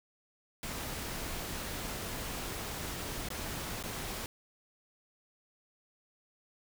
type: noise with dropouts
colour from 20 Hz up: pink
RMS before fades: -39 dBFS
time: 0.63-4.26 s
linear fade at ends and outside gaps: 1 ms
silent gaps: 3.287-3.303 / 3.827-3.837 s
effects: none